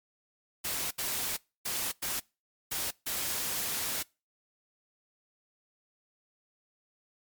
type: noise bursts at uneven times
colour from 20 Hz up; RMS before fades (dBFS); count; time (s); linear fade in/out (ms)
white; -33; 6; 0.64-0.91 / 0.98-1.37 / 1.65-1.92 / 2.02-2.2 / 2.71-2.91 / 3.06-4.03; 10
effects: noise-tail reverb RT60 0.3 s tail -25 dB re dry + MP3 96 kbps